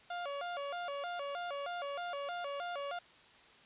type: tone with vibrato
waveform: 30% pulse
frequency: 630 Hz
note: D#5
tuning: 21 cents sharp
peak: -35 dBFS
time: 0.1-2.99 s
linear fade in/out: 5 ms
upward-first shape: square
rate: 3.2 Hz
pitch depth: 190 cents each way
effects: white hiss -60 dBFS RMS until 3.65 s + resampled to 8000 Hz